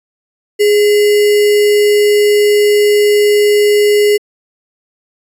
sine tone with sample-and-hold, 415.3 Hz, G#4, in tune, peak -6 dBFS, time 0.59-4.18 s, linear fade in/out 20 ms, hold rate 2450 Hz, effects resampled to 32000 Hz

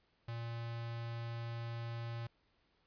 square tone with notch filter, 116.6 Hz, A#2, 1 cent sharp, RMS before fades -42 dBFS, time 0.28-2.27 s, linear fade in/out 5 ms, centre 290 Hz, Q 1.1, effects pink hiss -75 dBFS RMS until 2.86 s + resampled to 11025 Hz

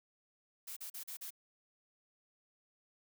blue noise bursts, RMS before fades -45 dBFS, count 5, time 0.67-1.306 s, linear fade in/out 10 ms, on 96 ms, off 39 ms, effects none

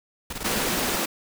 pink noise with tremolo, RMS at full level -31 dBFS, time 0.3-0.96 s, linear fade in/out 5 ms, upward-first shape square, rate 19 Hz, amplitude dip 65%
pink high-pass noise, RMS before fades -26 dBFS, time 0.44-1.06 s, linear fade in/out 10 ms, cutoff 170 Hz, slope 48 dB/octave
effects none

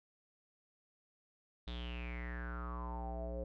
square tone with low-pass filter sweep, 60 Hz, B1, 49 cents flat, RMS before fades -42 dBFS, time 1.67-3.44 s, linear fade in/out 5 ms, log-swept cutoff 3700 to 520 Hz, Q 8.8, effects none

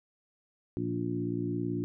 harmonic tone with a mistuned harmonic, 58 Hz, A#1, 8 cents flat, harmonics 2 / 3 / 4 / 5 / 6, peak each -36 / -37 / -40 / -34 / -36 dBFS, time 0.77-1.84 s, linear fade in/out 0 ms, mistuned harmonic 6, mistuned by +17 cents, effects none

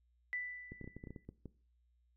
sine tone with exponential decay, 1983 Hz, B6, 7 cents sharp, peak -35 dBFS, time 0.33-1.25 s, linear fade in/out 0 ms, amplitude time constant 200 ms
clicks, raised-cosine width 3 ms, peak -34 dBFS, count 11, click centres 0.72 / 0.813 / 0.843 / 0.876 / 0.966 / 1.039 / 1.072 / 1.106 / 1.162 / 1.29 / 1.457 s
effects noise-tail reverb RT60 0.4 s tail -19 dB re dry + added 60 Hz sine -70 dBFS peak until 2.16 s

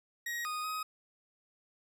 40% pulse tone with pitch steps, 1892 / 1239 / 1259 Hz, A#6 / D#6 / D#6, +25 / -8 / +20 cents, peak -34 dBFS, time 0.26-0.83 s, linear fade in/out 5 ms, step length 190 ms, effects none

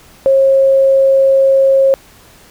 sine tone, 540 Hz, C#5, 45 cents flat, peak -6 dBFS, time 0.26-1.94 s, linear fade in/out 0 ms, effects pink hiss -43 dBFS RMS until 2.5 s

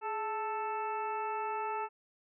harmonic tone with a mistuned harmonic, 440 Hz, A4, in tune, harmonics 1 / 2 / 3 / 4 / 5 / 6, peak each -40 / -35 / -40 / -51 / -52 / -47 dBFS, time 0.01-1.89 s, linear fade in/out 50 ms, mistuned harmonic 1, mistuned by -71 cents, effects none

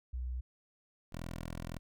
sine / 10% pulse tone pair in turn, 62.2 / 41.8 Hz, B1 / E1, +13 / +25 cents, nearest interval perfect fifth, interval 688 cents, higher first, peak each -35 / -32 dBFS, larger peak second, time 0.13-0.41 / 1.12-1.79 s, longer second, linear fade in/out 10 ms, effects none

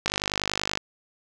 click train, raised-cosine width 0.2 ms, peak -7 dBFS, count 37, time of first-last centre 0.06-0.774 s, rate 50.4 Hz, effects none

